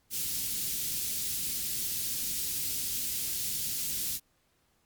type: band-stop noise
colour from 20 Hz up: white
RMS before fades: -33 dBFS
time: 0.1-4.2 s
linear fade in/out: 50 ms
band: 230 to 3700 Hz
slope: 12 dB/octave
effects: pink hiss -71 dBFS RMS until 4.85 s + Opus 48 kbps